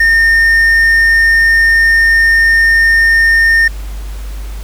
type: tone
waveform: triangle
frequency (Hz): 1823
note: A#6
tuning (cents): -39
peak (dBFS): -4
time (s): 0-3.68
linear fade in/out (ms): 5
effects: added 50 Hz sine -20 dBFS peak until 4.63 s + pink hiss -36 dBFS RMS until 4.63 s